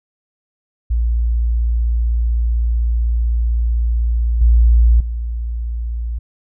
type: tone with level steps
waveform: sine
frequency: 57.9 Hz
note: A#1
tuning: 11 cents flat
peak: -13 / -7 / -19 dBFS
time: 0.9-6.19 s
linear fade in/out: 10 ms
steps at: 4.41 / 5 s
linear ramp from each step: 5 ms
effects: none